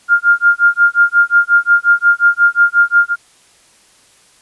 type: tone with tremolo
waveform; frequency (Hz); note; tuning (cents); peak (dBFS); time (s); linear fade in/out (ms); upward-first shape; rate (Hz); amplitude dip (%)
sine; 1405; F6; +10; -4; 0.08-3.16; 50; sine; 5.6; 100
effects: white hiss -49 dBFS RMS until 4.41 s + resampled to 24000 Hz